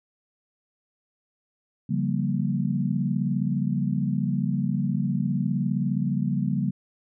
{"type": "chord", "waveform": "sine", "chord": "G half-diminished seventh", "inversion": "second", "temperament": "just", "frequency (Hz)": [141.12, 176.4, 196, 235.2], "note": ["Db3", "F3", "G3", "Bb3"], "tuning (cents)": [31, 18, 0, 16], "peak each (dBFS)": [-27, -29, -27, -29], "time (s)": [1.89, 6.71], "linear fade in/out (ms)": 10, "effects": []}